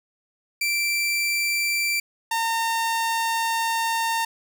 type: tone pair in turn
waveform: sawtooth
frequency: 2345 / 912 Hz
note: D7 / A#5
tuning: -3 / -38 cents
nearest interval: octave + major third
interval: 1635 cents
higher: first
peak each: -18 dBFS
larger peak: neither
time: 0.61-2 / 2.31-4.25 s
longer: second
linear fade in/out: 5 ms
effects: none